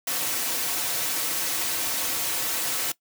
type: noise with comb filter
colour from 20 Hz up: white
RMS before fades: -27 dBFS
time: 0.07-2.92 s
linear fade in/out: 5 ms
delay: 4.9 ms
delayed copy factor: -0.6
effects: noise-tail reverb RT60 0.1 s tail -20 dB re dry + high-pass 150 Hz 12 dB/octave